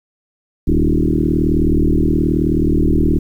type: tone with frequency modulation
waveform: sine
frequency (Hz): 174.61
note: F3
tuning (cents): 0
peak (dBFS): -11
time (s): 0.67-3.19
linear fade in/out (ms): 10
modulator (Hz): 38.9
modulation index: 4.7
effects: 8-bit